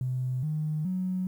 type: tone with pitch steps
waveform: triangle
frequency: 127.7 / 153.63 / 184.82 Hz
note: C3 / D#3 / F#3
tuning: -42 / -22 / -2 cents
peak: -23 dBFS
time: 0.01-1.27 s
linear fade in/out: 2 ms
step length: 420 ms
effects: tanh soft clip ceiling -25 dBFS + 10-bit